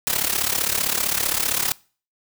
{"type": "noise with amplitude modulation", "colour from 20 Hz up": "white", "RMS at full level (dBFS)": -19, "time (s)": [0.07, 1.72], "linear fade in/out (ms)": 0, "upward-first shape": "sine", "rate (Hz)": 35.4, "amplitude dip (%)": 80, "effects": ["noise-tail reverb RT60 0.4 s tail -23 dB re dry"]}